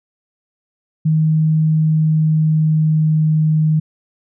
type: tone with pitch glide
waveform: sine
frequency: 157 to 155.74 Hz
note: D#3 to D#3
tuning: +16 to +2 cents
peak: -11 dBFS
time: 1.05-3.8 s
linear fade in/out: 10 ms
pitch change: -14 cents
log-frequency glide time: 1.58-3.32 s
effects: none